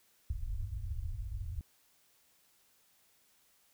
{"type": "low-pass noise", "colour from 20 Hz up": "pink", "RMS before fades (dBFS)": -38, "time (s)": [0.3, 1.61], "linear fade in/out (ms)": 2, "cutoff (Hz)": 110, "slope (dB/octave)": 96, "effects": ["white hiss -69 dBFS RMS until 3.73 s"]}